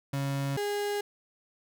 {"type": "tone pair in turn", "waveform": "35% pulse", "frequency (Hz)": [138.59, 410.2], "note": ["C#3", "G#4"], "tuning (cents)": [0, -21], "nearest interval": "octave + perfect fifth", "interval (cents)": 1879, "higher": "second", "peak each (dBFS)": -27, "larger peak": "neither", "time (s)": [[0.13, 0.57], [0.57, 1.01]], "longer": "neither", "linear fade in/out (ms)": 5, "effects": []}